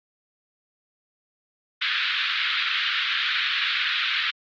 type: band-pass noise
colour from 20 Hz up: white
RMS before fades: -25 dBFS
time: 1.81-4.31 s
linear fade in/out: 10 ms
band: 1300 to 3900 Hz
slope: 48 dB/octave
effects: Opus 32 kbps